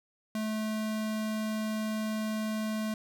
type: tone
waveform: square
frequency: 216.7 Hz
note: A3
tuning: 26 cents flat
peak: -31 dBFS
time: 0.35-2.94 s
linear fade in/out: 2 ms
effects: none